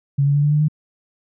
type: tone with pitch steps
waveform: sine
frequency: 140 / 142.36 / 144.77 / 147.22 / 149.7 / 152.23 Hz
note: C#3 / C#3 / D3 / D3 / D3 / D#3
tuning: +18 / +46 / -24 / +5 / +33 / -38 cents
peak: -13 dBFS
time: 0.18-0.684 s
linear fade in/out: 10 ms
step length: 84 ms
effects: none